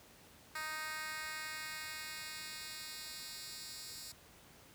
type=tone with high-pass filter sweep; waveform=10% pulse; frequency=311.1 Hz; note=D#4; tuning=in tune; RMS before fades=-45 dBFS; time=0.55-4.12 s; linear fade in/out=5 ms; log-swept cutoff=1400 to 5200 Hz; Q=1.2; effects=pink hiss -60 dBFS RMS until 4.74 s + high-pass 60 Hz 12 dB/octave